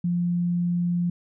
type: tone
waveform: sine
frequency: 174.61 Hz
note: F3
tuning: in tune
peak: -21 dBFS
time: 0.04-1.1 s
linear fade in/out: 5 ms
effects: none